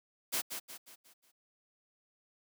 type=noise with echo; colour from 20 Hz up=white; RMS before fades=-33 dBFS; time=0.32-0.42 s; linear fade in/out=20 ms; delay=180 ms; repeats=5; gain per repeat=-7 dB; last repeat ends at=1.32 s; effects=high-pass 200 Hz 12 dB/octave